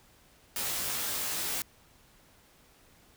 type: noise with comb filter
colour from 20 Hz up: white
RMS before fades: -33 dBFS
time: 0.56-1.62 s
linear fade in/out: 2 ms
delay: 17 ms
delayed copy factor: +0.85
effects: pink hiss -61 dBFS RMS until 3.16 s